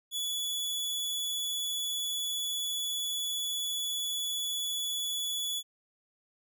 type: tone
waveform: sawtooth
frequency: 3417 Hz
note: G#7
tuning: 49 cents sharp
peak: -28 dBFS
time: 0.11-5.63 s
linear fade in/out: 50 ms
effects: none